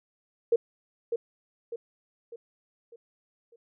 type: tone with echo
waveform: sine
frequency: 465.4 Hz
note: A#4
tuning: 3 cents flat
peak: -18 dBFS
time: 0.52-0.56 s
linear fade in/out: 5 ms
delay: 600 ms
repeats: 5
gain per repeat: -7 dB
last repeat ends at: 3.56 s
effects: none